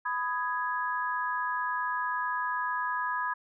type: chord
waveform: sine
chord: G# minor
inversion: first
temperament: just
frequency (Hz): 996.7 / 1245.9 / 1661.2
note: B5 / D#6 / G#6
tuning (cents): +16 / +2 / 0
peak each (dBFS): -31 / -35 / -33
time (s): 0.05-3.34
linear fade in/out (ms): 10
effects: none